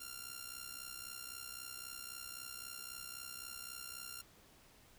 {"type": "tone with amplitude modulation", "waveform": "5% pulse", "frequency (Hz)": 1390, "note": "F6", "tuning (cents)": -9, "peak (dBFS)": -31, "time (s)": [0, 4.22], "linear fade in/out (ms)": 10, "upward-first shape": "sine", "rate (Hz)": 63.8, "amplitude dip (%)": 75, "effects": ["pink hiss -64 dBFS RMS until 4.98 s"]}